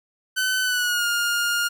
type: tone with pitch glide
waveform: sawtooth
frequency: 1517 to 1415.4 Hz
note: F#6 to F6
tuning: +43 to +23 cents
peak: -17 dBFS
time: 0.36-1.69 s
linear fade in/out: 20 ms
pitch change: -120 cents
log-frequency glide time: 0.61-1.07 s
effects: none